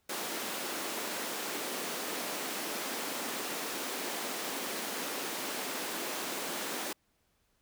pink high-pass noise, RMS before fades -37 dBFS, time 0.09-6.93 s, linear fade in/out 5 ms, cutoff 240 Hz, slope 24 dB/octave, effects pink hiss -74 dBFS RMS until 7.61 s

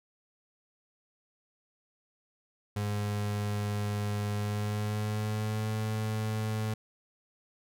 35% pulse tone with pitch glide, 103.5 to 108.71 Hz, G#2 to A2, -5 to -20 cents, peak -28 dBFS, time 2.76-6.74 s, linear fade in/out 5 ms, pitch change +85 cents, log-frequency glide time 4.35-5.74 s, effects none

